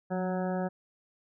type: harmonic tone with a mistuned harmonic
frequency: 184.9 Hz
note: F#3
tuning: 1 cent flat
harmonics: 1 / 2 / 3 / 4 / 5 / 7 / 8 / 9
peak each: -31 / -37 / -35 / -37 / -44 / -47 / -49 / -47 dBFS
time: 0.1-0.69 s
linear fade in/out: 20 ms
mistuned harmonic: 1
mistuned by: -31 cents
effects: none